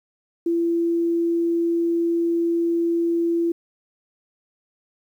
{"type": "tone", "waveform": "sine", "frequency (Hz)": 337.8, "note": "E4", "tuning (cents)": 42, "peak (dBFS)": -18, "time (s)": [0.46, 3.52], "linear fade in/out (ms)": 5, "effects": ["9-bit"]}